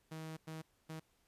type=tone bursts at uneven times; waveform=sawtooth; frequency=158.8 Hz; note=D#3; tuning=36 cents sharp; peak=-40 dBFS; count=3; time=0.11-0.37 / 0.47-0.62 / 0.89-1 s; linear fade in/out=10 ms; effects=pink hiss -75 dBFS RMS until 1.27 s + resampled to 32000 Hz